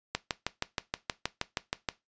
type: click train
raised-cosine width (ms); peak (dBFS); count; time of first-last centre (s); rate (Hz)
0.2; -11; 12; 0.15-1.888; 6.33
effects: noise-tail reverb RT60 0.2 s tail -18 dB re dry + resampled to 16000 Hz